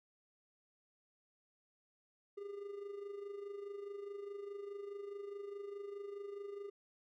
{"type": "tone with amplitude modulation", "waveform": "triangle", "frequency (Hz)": 403.7, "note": "G#4", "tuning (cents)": -49, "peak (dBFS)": -39, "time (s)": [2.37, 6.7], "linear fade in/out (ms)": 10, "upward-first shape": "sine", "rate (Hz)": 24.8, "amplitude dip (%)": 60, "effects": []}